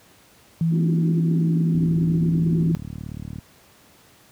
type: tone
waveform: sine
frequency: 164.81 Hz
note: E3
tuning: in tune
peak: -17 dBFS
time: 0.61-2.75 s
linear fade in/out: 0 ms
type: band-pass noise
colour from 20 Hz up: pink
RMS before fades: -29 dBFS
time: 0.71-2.72 s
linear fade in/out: 5 ms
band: 210 to 370 Hz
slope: 96 dB/octave
type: click train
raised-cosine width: 5 ms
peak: -19 dBFS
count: 62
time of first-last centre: 1.75-3.385 s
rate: 37.3 Hz
effects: pink hiss -53 dBFS RMS until 4.31 s + high-pass 80 Hz 12 dB/octave